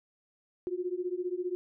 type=beating tone pair; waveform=sine; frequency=352.6 / 367.6 Hz; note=F4 / F#4; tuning=+17 / -11 cents; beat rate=15 Hz; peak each=-34 / -34 dBFS; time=0.67-1.55 s; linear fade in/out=0 ms; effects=none